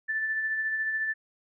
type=tone with tremolo; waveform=sine; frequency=1760 Hz; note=A6; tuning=in tune; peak=-25 dBFS; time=0.08-1.14 s; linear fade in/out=20 ms; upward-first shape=sine; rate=14 Hz; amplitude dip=35%; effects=none